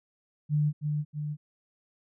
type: tone with echo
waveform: sine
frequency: 149.3 Hz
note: D3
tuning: 29 cents sharp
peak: -22 dBFS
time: 0.49-0.73 s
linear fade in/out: 50 ms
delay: 320 ms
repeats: 2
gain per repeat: -4 dB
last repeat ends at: 1.37 s
effects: none